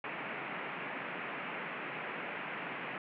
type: band-pass noise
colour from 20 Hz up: white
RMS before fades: -41 dBFS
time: 0.04-2.98 s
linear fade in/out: 2 ms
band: 140 to 2600 Hz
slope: 48 dB/octave
effects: none